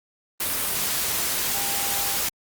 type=tone in noise; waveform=sine; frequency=798 Hz; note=G5; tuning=31 cents sharp; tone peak=-34 dBFS; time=1.54-2.17 s; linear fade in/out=5 ms; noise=white; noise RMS=-25 dBFS; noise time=0.4-2.29 s; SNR=-12 dB; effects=Opus 32 kbps